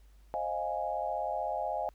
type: chord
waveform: sine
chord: F minor seventh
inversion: second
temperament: equal with one note detuned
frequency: 529.6 / 622.3 / 698.5 / 830.6 Hz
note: C5 / Eb5 / F5 / Ab5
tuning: +21 / 0 / 0 / 0 cents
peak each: -40 / -36 / -36 / -35 dBFS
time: 0.34-1.89 s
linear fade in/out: 0 ms
effects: added 50 Hz sine -55 dBFS peak until 1.94 s + pink hiss -70 dBFS RMS until 1.94 s